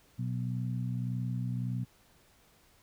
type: harmonic tone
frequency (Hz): 61.74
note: B1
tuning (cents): 0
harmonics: 2 / 3 / 4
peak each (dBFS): -32 / -38 / -42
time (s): 0.18-1.85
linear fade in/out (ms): 20
effects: pink hiss -64 dBFS RMS until 2.82 s